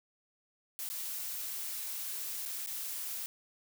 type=noise with dropouts; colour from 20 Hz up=blue; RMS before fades=-39 dBFS; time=0.79-3.26 s; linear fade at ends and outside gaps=0 ms; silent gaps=0.89-0.9 / 2.453-2.459 / 2.662-2.672 s; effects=none